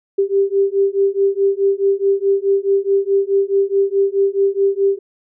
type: beating tone pair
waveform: sine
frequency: 392 / 396.7 Hz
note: G4 / G4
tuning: 0 / +21 cents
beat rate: 4.7 Hz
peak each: -16 dBFS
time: 0.18-4.99 s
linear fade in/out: 10 ms
effects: none